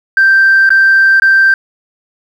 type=tone with dropouts; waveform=sine; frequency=1568 Hz; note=G6; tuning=in tune; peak=-3 dBFS; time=0.17-1.54 s; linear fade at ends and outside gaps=2 ms; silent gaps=0.692-0.704 / 1.199-1.22 s; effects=tanh soft clip ceiling -1 dBFS + 7-bit